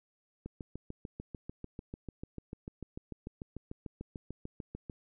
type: click train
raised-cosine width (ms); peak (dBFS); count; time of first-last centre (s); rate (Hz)
3; -28; 31; 0.46-4.898; 6.76
effects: none